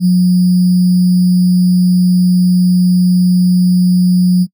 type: tone with sample-and-hold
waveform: sine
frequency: 180.4 Hz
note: F#3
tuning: 44 cents flat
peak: -6 dBFS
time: 0-4.47 s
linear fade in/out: 50 ms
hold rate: 4900 Hz
effects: noise-tail reverb RT60 0.1 s tail -25 dB re dry